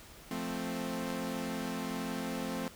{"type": "chord", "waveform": "sawtooth", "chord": "F major", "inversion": "none", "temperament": "equal", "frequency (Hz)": [174.61, 220, 261.6], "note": ["F3", "A3", "C4"], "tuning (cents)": [0, 0, 0], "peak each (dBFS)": [-37, -35, -34], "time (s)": [0.31, 2.68], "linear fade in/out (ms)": 2, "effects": ["pink hiss -53 dBFS RMS until 2.75 s"]}